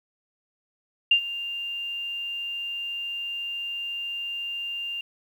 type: tone with ADSR envelope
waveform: sine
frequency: 2794 Hz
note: F7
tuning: in tune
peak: -13 dBFS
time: 1.11-5.01 s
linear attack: 5 ms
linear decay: 85 ms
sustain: -16 dB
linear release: 3 ms
effects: 9-bit